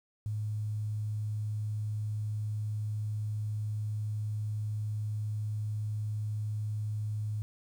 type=tone with quantisation; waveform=sine; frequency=106.3 Hz; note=G#2; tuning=41 cents sharp; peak=-31 dBFS; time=0.26-7.42 s; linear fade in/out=0 ms; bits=10; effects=none